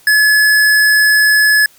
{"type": "tone", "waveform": "square", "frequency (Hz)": 1707, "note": "G#6", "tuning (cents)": 47, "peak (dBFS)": -8, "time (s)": [0.07, 1.66], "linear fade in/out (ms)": 2, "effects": ["white hiss -47 dBFS RMS until 1.78 s"]}